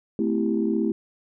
sine chord, A minor seventh, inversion none, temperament equal with one note detuned, 220 / 256.7 / 329.6 / 392 Hz, A3 / C4 / E4 / G4, 0 / -33 / 0 / 0 cents, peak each -24 / -28 / -25 / -28 dBFS, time 0.19-0.92 s, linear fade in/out 2 ms, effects tanh soft clip ceiling -10 dBFS

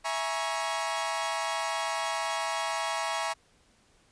sawtooth chord, A# half-diminished seventh, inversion second, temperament equal with one note detuned, 659.3 / 830.6 / 948.6 / 1108.7 Hz, E5 / G#5 / A#5 / C#6, 0 / 0 / +30 / 0 cents, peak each -31 dBFS, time 0.04-3.34 s, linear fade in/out 20 ms, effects pink hiss -64 dBFS RMS until 4.11 s + resampled to 22050 Hz

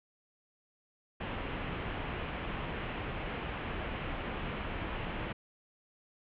pink low-pass noise, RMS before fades -38 dBFS, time 1.2-5.33 s, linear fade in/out 10 ms, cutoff 3100 Hz, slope 48 dB/octave, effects none

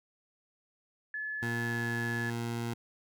sine tone with pitch glide, 1719 to 1708.1 Hz, A6 to G#6, -41 to +48 cents, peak -34 dBFS, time 1.14-2.3 s, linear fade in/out 2 ms, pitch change -11 cents, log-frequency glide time 1.63-1.81 s
20% pulse tone, 117.4 Hz, A#2, 13 cents sharp, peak -28 dBFS, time 1.42-2.74 s, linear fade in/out 10 ms
effects none

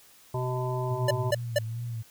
harmonic tone, 126.5 Hz, B2, 42 cents sharp, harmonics 1 / 3 / 5 / 7 / 8, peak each -29 / -34 / -36 / -37 / -38 dBFS, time 0.34-1.31 s, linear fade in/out 5 ms
sine tone with vibrato, 115 Hz, A#2, 23 cents flat, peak -31 dBFS, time 0.9-2.03 s, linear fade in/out 20 ms, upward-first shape sine, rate 2.4 Hz, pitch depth 69 cents each way
square tone bursts, 587.3 Hz, D5, in tune, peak -21 dBFS, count 3, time 1.08-1.587 s, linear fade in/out 5 ms, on 29 ms, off 210 ms
effects white hiss -56 dBFS RMS until 2.1 s

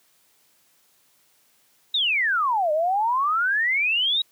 sine exponential two-way sweep, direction down then up, 3876 to 594 to 3876 Hz, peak -19 dBFS, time 1.94-4.22 s, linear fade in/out 5 ms, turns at 2.72 s, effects white hiss -62 dBFS RMS until 4.31 s + high-pass 100 Hz 12 dB/octave

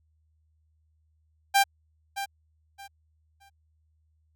sawtooth tone with echo, 792 Hz, G5, 18 cents sharp, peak -14 dBFS, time 1.54-1.64 s, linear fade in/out 20 ms, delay 620 ms, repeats 3, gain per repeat -12 dB, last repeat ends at 3.5 s, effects added 78 Hz sine -65 dBFS peak until 4.35 s

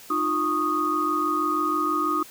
sine tone cluster, 305.7 / 351.9 / 1105 / 1240 Hz, D#4 / F4 / C#6 / D#6, -30 / +13 / -6 / -6 cents, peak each -28 / -31 / -31 / -23 dBFS, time 0.1-2.23 s, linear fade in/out 5 ms, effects white hiss -46 dBFS RMS until 2.3 s

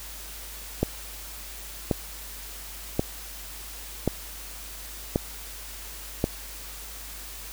click train, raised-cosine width 2 ms, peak -8 dBFS, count 6, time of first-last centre 0.83-6.241 s, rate 0.924 Hz, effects added 50 Hz sine -43 dBFS peak until 7.52 s + white hiss -41 dBFS RMS until 7.52 s

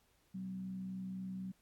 sine tone with frequency modulation, 188.3 Hz, F#3, 31 cents sharp, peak -40 dBFS, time 0.34-1.52 s, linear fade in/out 10 ms, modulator 63.9 Hz, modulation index 0.34, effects pink hiss -73 dBFS RMS until 1.61 s + AAC 64 kbps

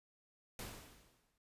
pink noise with exponential decay, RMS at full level -44 dBFS, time 0.59-1.38 s, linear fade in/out 2 ms, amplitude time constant 170 ms, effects resampled to 32000 Hz

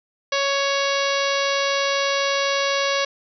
harmonic tone with a mistuned harmonic, 556 Hz, C#5, 5 cents sharp, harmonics 1 / 2 / 3 / 4 / 5 / 6 / 7 / 8 / 9 / 10, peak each -23 / -26 / -28 / -29 / -30 / -31 / -31 / -32 / -33 / -33 dBFS, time 0.32-3.05 s, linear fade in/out 5 ms, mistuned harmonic 10, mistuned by +65 cents, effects none

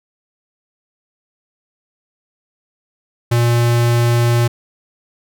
square tone, 118.8 Hz, A#2, 33 cents sharp, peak -12 dBFS, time 3.31-4.48 s, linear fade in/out 10 ms, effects none

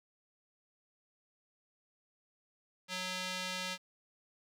square tone with band-pass filter, 184.2 Hz, F#3, 7 cents flat, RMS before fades -39 dBFS, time 2.88-3.78 s, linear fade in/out 50 ms, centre 3700 Hz, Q 0.96, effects 10-bit

